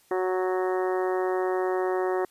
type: harmonic tone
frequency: 185 Hz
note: F#3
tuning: in tune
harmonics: 2 / 3 / 4 / 5 / 6 / 7 / 8 / 9 / 10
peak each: -25 / -33 / -32 / -37 / -37 / -41 / -46 / -45 / -40 dBFS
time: 0.11-2.25 s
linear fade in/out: 2 ms
effects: white hiss -61 dBFS RMS until 2.3 s + resampled to 32000 Hz